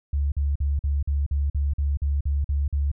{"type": "tone bursts", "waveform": "sine", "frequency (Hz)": 71.1, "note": "C#2", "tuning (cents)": 45, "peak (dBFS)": -20, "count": 12, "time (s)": [0.13, 2.916], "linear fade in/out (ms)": 5, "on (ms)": 190, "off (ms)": 46, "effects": []}